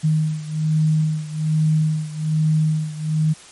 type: beating tone pair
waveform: sine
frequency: 155.3 / 156.5 Hz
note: D#3 / D#3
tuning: -3 / +10 cents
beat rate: 1.2 Hz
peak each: -18 / -21 dBFS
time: 0.03-3.34 s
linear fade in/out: 20 ms
effects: white hiss -43 dBFS RMS until 3.51 s + MP3 48 kbps